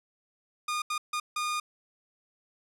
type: tone bursts at uneven times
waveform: sawtooth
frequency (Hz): 1220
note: D#6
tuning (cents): -34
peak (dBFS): -25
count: 4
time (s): 0.68-0.82 / 0.9-0.98 / 1.13-1.2 / 1.36-1.6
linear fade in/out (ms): 5
effects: low-pass 11000 Hz 12 dB/octave